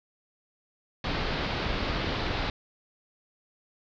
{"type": "low-pass noise", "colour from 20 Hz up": "pink", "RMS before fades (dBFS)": -30, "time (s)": [1.04, 2.5], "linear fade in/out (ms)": 2, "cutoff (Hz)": 4700, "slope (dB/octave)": 48, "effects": []}